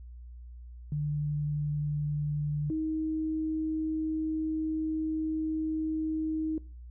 sine tone pair in turn, 148.1 / 314.5 Hz, D3 / D#4, +15 / +19 cents, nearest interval octave + minor second, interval 1304 cents, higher second, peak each -28 dBFS, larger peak neither, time 0.92-2.7 / 2.7-6.58 s, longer second, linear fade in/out 2 ms, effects noise-tail reverb RT60 0.4 s tail -22 dB re dry + added 60 Hz sine -43 dBFS peak until 6.9 s

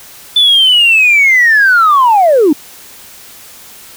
sine linear sweep, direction down, 3520 to 273.1 Hz, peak -3 dBFS, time 0.36-2.53 s, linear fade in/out 5 ms, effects tanh soft clip ceiling -1 dBFS + white hiss -35 dBFS RMS until 3.96 s

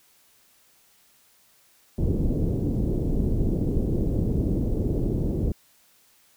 pink low-pass noise, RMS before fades -24 dBFS, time 1.98-5.52 s, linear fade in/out 5 ms, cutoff 410 Hz, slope 24 dB/octave, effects white hiss -60 dBFS RMS until 6.36 s

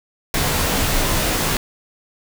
pink noise with comb filter, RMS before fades -19 dBFS, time 0.34-1.57 s, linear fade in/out 2 ms, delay 17 ms, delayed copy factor -0.75, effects none

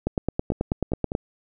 two click trains, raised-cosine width 2 ms, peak -9 / -15 dBFS, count 11 / 4, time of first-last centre 0.07-1.151 / 0.52-1.119 s, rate 9.25 / 5.01 Hz, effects none

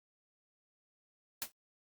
white noise with exponential decay, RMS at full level -33 dBFS, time 1.42-1.52 s, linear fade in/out 0 ms, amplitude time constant 20 ms, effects Opus 48 kbps

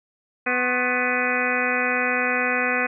harmonic tone with a mistuned harmonic, 249 Hz, B3, 14 cents sharp, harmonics 1 / 2 / 3 / 4 / 5 / 6 / 7 / 8 / 9 / 10, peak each -30 / -28 / -30 / -33 / -32 / -27 / -29 / -27 / -33 / -27 dBFS, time 0.46-2.87 s, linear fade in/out 10 ms, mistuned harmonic 4, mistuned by +130 cents, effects none

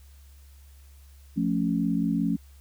sine chord, F augmented, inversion none, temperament equal, 174.61 / 220 / 277.2 Hz, F3 / A3 / C#4, 0 / 0 / 0 cents, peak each -27 dBFS, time 1.36-2.37 s, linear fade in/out 20 ms, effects added 69 Hz sine -48 dBFS peak until 2.6 s + white hiss -61 dBFS RMS until 2.6 s

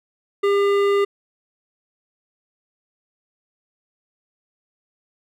sine tone with hard clipping, 401.5 Hz, G4, 41 cents sharp, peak -17 dBFS, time 0.43-1.05 s, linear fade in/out 10 ms, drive 13 dB, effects none

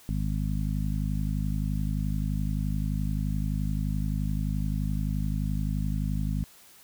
harmonic tone, 51.6 Hz, G#1, 10 cents flat, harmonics 1 / 2 / 3 / 4 / 5, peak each -29 / -34 / -31 / -34 / -39 dBFS, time 0.09-6.44 s, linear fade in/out 0 ms, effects white hiss -54 dBFS RMS until 6.83 s

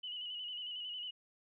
sine tone with vibrato, 2950 Hz, F#7, 6 cents flat, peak -40 dBFS, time 0.03-1.11 s, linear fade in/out 10 ms, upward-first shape square, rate 11 Hz, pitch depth 38 cents each way, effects none

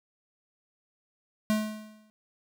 square tone with exponential decay, 214.8 Hz, A3, 41 cents flat, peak -22 dBFS, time 1.5-2.1 s, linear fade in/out 0 ms, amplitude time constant 130 ms, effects none

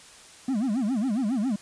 triangle tone with vibrato, 234.5 Hz, A#3, 11 cents sharp, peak -21 dBFS, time 0.48-1.56 s, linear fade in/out 5 ms, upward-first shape sine, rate 7.3 Hz, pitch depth 270 cents each way, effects white hiss -49 dBFS RMS until 1.61 s + resampled to 22050 Hz

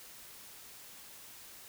silence, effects white hiss -52 dBFS RMS until 1.68 s

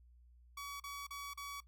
sawtooth tone bursts, 1134 Hz, C#6, 39 cents sharp, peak -40 dBFS, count 4, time 0.57-1.604 s, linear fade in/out 5 ms, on 230 ms, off 38 ms, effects noise-tail reverb RT60 0.1 s tail -17 dB re dry + added 60 Hz sine -60 dBFS peak until 1.67 s

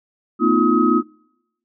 sine tone cluster, 227.1 / 253.4 / 312.4 / 348.4 / 1268 Hz, A#3 / B3 / D#4 / F4 / D#6, -45 / +45 / +7 / -4 / +32 cents, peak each -19 dBFS, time 0.39-1.03 s, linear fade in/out 50 ms, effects noise-tail reverb RT60 0.9 s tail -26 dB re dry

